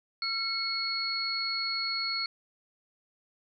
sine tone cluster, 1358 / 2193 / 4354 Hz, F6 / C#7 / C#8, -49 / -19 / -32 cents, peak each -38 / -36 / -30 dBFS, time 0.22-2.26 s, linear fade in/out 2 ms, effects none

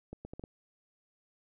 accelerating click train, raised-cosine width 2 ms, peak -29 dBFS, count 5, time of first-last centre 0.13-0.439 s, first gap 120 ms, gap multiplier 0.71, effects none

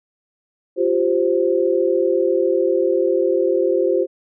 sine chord, F suspended second, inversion none, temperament equal with one note detuned, 349.2 / 389.3 / 523.3 Hz, F4 / G4 / C5, 0 / -12 / 0 cents, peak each -19 dBFS, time 0.76-4.07 s, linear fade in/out 50 ms, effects none

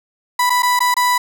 35% pulse tone with dropouts, 987.8 Hz, B5, in tune, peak -11 dBFS, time 0.39-1.18 s, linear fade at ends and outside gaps 5 ms, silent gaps 0.497-0.502 / 0.623-0.63 / 0.792-0.804 / 0.942-0.966 s, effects none

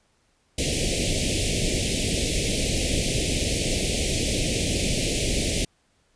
pink band-stop noise, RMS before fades -24 dBFS, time 0.58-5.65 s, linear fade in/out 5 ms, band 630 to 2200 Hz, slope 48 dB/octave, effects pink hiss -66 dBFS RMS until 6.15 s + resampled to 22050 Hz

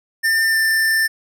square tone with pitch glide, 1797 to 1782.5 Hz, A6 to A6, +36 to +22 cents, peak -15 dBFS, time 0.23-1.08 s, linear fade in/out 20 ms, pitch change -14 cents, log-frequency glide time 0.5-0.57 s, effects none

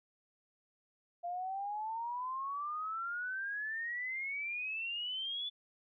sine exponential sweep, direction up, 688 to 3481 Hz, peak -36 dBFS, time 1.23-5.5 s, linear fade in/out 20 ms, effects none

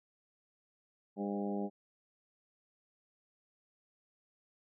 harmonic tone with a mistuned harmonic, 101 Hz, G#2, 48 cents flat, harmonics 2 / 3 / 4 / 5 / 6 / 7 / 8, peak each -36 / -42 / -41 / -46 / -46 / -48 / -46 dBFS, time 1.16-1.7 s, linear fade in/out 50 ms, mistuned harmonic 5, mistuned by +24 cents, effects none

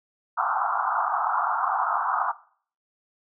white band-pass noise, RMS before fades -25 dBFS, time 0.37-2.32 s, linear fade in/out 10 ms, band 710 to 1400 Hz, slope 96 dB/octave, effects noise-tail reverb RT60 0.5 s tail -19 dB re dry

